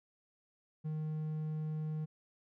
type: tone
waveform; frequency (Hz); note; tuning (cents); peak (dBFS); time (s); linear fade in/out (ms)
triangle; 155; D#3; -6; -33; 0.84-2.06; 20
effects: none